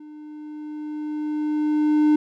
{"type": "tone with level ramp", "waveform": "triangle", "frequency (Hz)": 302.1, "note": "D4", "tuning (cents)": 49, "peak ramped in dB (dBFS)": [-37, -11], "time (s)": [0, 2.16], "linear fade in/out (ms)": 5, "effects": []}